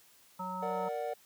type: harmonic tone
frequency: 184.5 Hz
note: F#3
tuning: 5 cents flat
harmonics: 1 / 3 / 5 / 7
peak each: -42 / -47 / -38 / -42 dBFS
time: 0.39-0.89 s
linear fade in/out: 10 ms
type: chord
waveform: triangle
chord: Bb augmented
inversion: none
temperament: equal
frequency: 466.2 / 587.3 / 740 Hz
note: Bb4 / D5 / F#5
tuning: 0 / 0 / 0 cents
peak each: -36 dBFS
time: 0.62-1.14 s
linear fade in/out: 10 ms
effects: white hiss -62 dBFS RMS until 1.25 s + high-pass 60 Hz 12 dB/octave